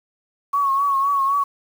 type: tone with vibrato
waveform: sine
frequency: 1109 Hz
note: C#6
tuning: in tune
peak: -16 dBFS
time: 0.53-1.44 s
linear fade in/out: 10 ms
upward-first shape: triangle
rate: 3.9 Hz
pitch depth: 57 cents each way
effects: 7-bit